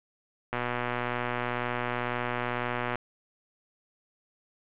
click train, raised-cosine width 0.5 ms, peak -15 dBFS, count 297, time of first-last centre 0.53-2.956 s, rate 122 Hz, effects resampled to 8000 Hz + 8-bit

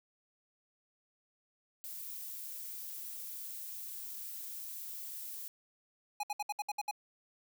violet noise, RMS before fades -44 dBFS, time 1.84-5.48 s, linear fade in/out 0 ms
square tone bursts, 830.6 Hz, G#5, in tune, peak -34 dBFS, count 8, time 6.2-6.912 s, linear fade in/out 5 ms, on 33 ms, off 64 ms
effects none

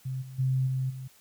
sine tone with level steps, 130.81 Hz, C3, in tune, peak -30 / -40 / -23 / -26 / -36 dBFS, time 0.05-1.08 s, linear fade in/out 10 ms, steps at 0.21 / 0.38 / 0.66 / 0.89 s, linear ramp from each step 20 ms, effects white hiss -59 dBFS RMS until 1.2 s

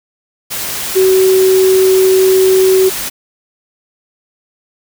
sine tone in noise, 377.5 Hz, F#4, 35 cents sharp, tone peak -6 dBFS, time 0.95-2.9 s, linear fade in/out 20 ms, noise white, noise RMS -20 dBFS, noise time 0.5-3.1 s, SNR +11 dB, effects none

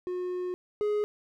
triangle tone pair in turn, 361.6 / 418.1 Hz, F#4 / G#4, -40 / +12 cents, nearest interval minor third, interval 252 cents, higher second, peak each -28 / -23 dBFS, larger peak second, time 0.07-0.54 / 0.81-1.04 s, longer first, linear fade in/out 0 ms, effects none

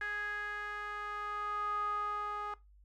sawtooth tone with band-pass filter sweep, 415.3 Hz, G#4, in tune, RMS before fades -38 dBFS, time 0.01-2.54 s, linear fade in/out 2 ms, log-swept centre 1700 to 1100 Hz, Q 8.1, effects noise-tail reverb RT60 0.2 s tail -19 dB re dry + added 50 Hz sine -58 dBFS peak until 2.84 s

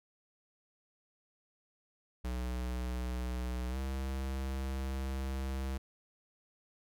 square tone with pitch glide, 62 to 66.45 Hz, B1 to C2, +7 to +27 cents, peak -35 dBFS, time 2.24-5.78 s, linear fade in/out 10 ms, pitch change +120 cents, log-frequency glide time 3.69-3.78 s, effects none

